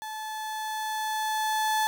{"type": "tone with level ramp", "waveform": "35% pulse", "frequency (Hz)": 867, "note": "A5", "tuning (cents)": -26, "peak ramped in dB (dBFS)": [-33, -21], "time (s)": [0.02, 1.87], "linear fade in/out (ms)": 0, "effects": []}